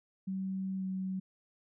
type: tone with pitch glide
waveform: sine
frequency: 190.6 to 188.63 Hz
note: G3 to F#3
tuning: -48 to +34 cents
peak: -33 dBFS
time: 0.27-1.2 s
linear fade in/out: 10 ms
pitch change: -18 cents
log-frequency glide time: 0.77-0.84 s
effects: none